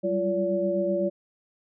sine tone cluster, 190.6 / 198.5 / 346.8 / 572 Hz, G3 / G3 / F4 / D5, -48 / +22 / -12 / -46 cents, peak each -31 / -34 / -28 / -25 dBFS, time 0.03-1.1 s, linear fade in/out 20 ms, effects none

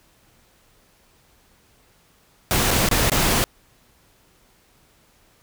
pink noise with dropouts, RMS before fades -19 dBFS, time 2.51-3.44 s, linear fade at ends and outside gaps 0 ms, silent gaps 2.707-2.712 / 2.888-2.913 / 3.098-3.118 s, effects pink hiss -58 dBFS RMS until 5.42 s

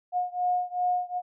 sine beating tone pair, 719 / 721.6 Hz, F#5 / F#5, -50 / -44 cents, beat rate 2.6 Hz, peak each -27 / -28 dBFS, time 0.12-1.22 s, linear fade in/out 50 ms, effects none

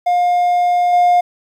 triangle tone with level steps, 710 Hz, F5, 28 cents sharp, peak -9 / -6 dBFS, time 0.06-1.21 s, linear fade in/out 10 ms, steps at 0.93 s, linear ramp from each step 2 ms, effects tanh soft clip ceiling -2 dBFS + 8-bit

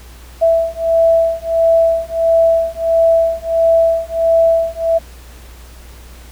sine beating tone pair, 660 / 661.5 Hz, E5 / E5, +2 / +6 cents, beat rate 1.5 Hz, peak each -13 dBFS, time 0.41-4.99 s, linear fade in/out 20 ms, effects added 60 Hz sine -35 dBFS peak until 6.31 s + pink hiss -42 dBFS RMS until 6.31 s

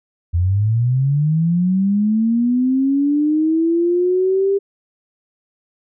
sine linear sweep, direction up, 82.7 to 399.7 Hz, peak -13 dBFS, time 0.33-4.59 s, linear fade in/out 20 ms, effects none

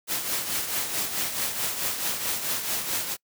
white noise with tremolo, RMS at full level -26 dBFS, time 0.07-3.17 s, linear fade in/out 50 ms, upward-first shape triangle, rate 4.6 Hz, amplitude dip 60%, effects noise-tail reverb RT60 0.1 s tail -26 dB re dry + high-pass 80 Hz 12 dB/octave

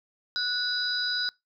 sine tone cluster, 1477 / 3946 / 4923 Hz, F#6 / B7 / D#8, -3 / -2 / -19 cents, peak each -30 dBFS, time 0.36-1.29 s, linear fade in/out 0 ms, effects noise-tail reverb RT60 0.2 s tail -23 dB re dry

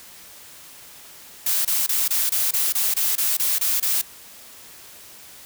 blue noise bursts, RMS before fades -21 dBFS, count 12, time 1.46-4.015 s, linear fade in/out 5 ms, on 190 ms, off 25 ms, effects white hiss -44 dBFS RMS until 5.45 s

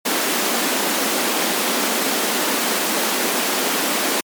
pink high-pass noise, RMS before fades -20 dBFS, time 0.05-4.21 s, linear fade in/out 10 ms, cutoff 210 Hz, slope 48 dB/octave, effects MP3 96 kbps

